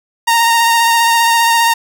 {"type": "tone with vibrato", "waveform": "sawtooth", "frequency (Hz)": 926, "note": "A#5", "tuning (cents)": -12, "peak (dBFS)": -5, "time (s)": [0.27, 1.74], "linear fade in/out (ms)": 10, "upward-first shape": "sine", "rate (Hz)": 15, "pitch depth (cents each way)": 19, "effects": []}